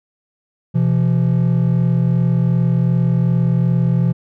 triangle tone pair together, 127.43 / 170.1 Hz, C3 / F3, -45 / -45 cents, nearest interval perfect fourth, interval 500 cents, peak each -13 dBFS, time 0.74-4.13 s, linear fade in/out 20 ms, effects tanh soft clip ceiling -3 dBFS

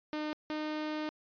sawtooth tone pair in turn, 304.1 / 306.2 Hz, D#4 / D#4, -40 / -28 cents, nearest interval unison, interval 12 cents, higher second, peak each -30 / -30 dBFS, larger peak neither, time 0.13-0.33 / 0.5-1.09 s, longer second, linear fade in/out 0 ms, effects resampled to 11025 Hz

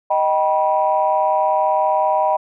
sine chord, Eb augmented, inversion none, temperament just, 622.3 / 777.8 / 972.3 Hz, Eb5 / G5 / B5, 0 / -14 / -27 cents, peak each -18 dBFS, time 0.1-2.37 s, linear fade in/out 10 ms, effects tanh soft clip ceiling -5 dBFS

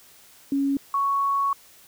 sine tone pair in turn, 277.2 / 1111.6 Hz, C#4 / C#6, 0 / +4 cents, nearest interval 2 octaves, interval 2404 cents, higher second, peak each -20 dBFS, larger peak neither, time 0.52-0.77 / 0.94-1.53 s, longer second, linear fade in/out 2 ms, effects white hiss -52 dBFS RMS until 1.87 s

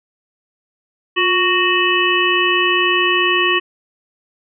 harmonic tone with a mistuned harmonic, 371.1 Hz, F#4, 5 cents sharp, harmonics 1 / 3 / 5 / 7 / 8, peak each -19 / -19 / -19 / -19 / -19 dBFS, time 1.16-3.6 s, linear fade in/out 20 ms, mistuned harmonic 1, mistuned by -68 cents, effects none

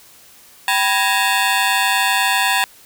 15% pulse ring-modulated tone, 880 Hz, A5, in tune, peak -5 dBFS, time 0.68-2.64 s, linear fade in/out 0 ms, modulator 104 Hz, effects white hiss -46 dBFS RMS until 2.85 s

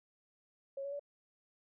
sine tone with pitch steps, 549 / 560.9 / 573 Hz, C#5 / C#5 / D5, -17 / +20 / -43 cents, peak -38 dBFS, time 0.77-0.995 s, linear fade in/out 5 ms, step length 75 ms, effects none

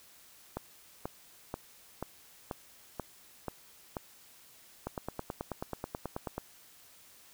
two click trains, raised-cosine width 1 ms, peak -21 / -21 dBFS, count 15 / 8, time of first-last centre 4.87-6.38 / 0.57-3.968 s, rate 9.27 / 2.06 Hz, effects white hiss -58 dBFS RMS until 7.33 s

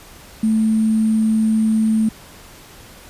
sine tone with sample-and-hold, 219.8 Hz, A3, 2 cents flat, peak -13 dBFS, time 0.43-2.09 s, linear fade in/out 5 ms, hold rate 8820 Hz, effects pink hiss -42 dBFS RMS until 3.09 s + resampled to 32000 Hz

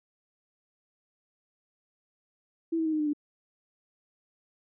sine tone with pitch steps, 329.6 / 322.3 / 315.1 / 308.1 / 301.2 / 294.5 Hz, E4 / E4 / D#4 / D#4 / D4 / D4, 0 / -39 / +22 / -17 / +44 / +5 cents, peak -25 dBFS, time 2.72-3.134 s, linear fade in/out 10 ms, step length 69 ms, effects none

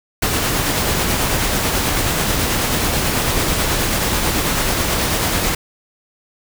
pink noise with tremolo, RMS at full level -17 dBFS, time 0.22-5.55 s, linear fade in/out 5 ms, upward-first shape sine, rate 9.2 Hz, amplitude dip 25%, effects none

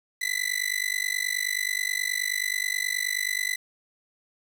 sawtooth tone with amplitude modulation, 2000 Hz, B6, 21 cents sharp, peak -18 dBFS, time 0.21-3.56 s, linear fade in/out 10 ms, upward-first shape sine, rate 49.4 Hz, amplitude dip 100%, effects 8-bit

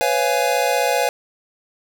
square chord, C# dominant seventh, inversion third, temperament just, 498.9 / 554.4 / 693 / 831.5 Hz, B4 / C#5 / E#5 / G#5, +17 / 0 / -14 / +2 cents, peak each -23 dBFS, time 0.01-1.09 s, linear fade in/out 0 ms, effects none

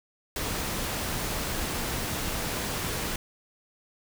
pink noise, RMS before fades -31 dBFS, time 0.36-3.16 s, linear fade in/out 2 ms, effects none

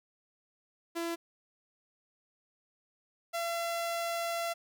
sawtooth tone pair in turn, 336.8 / 678.3 Hz, E4 / E5, +37 / +49 cents, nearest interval octave, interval 1212 cents, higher second, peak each -29 / -28 dBFS, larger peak second, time 0.95-1.16 / 3.33-4.54 s, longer second, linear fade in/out 20 ms, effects none

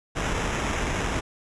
pink noise with sample-and-hold, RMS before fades -27 dBFS, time 0.15-1.21 s, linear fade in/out 20 ms, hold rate 4410 Hz, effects resampled to 22050 Hz

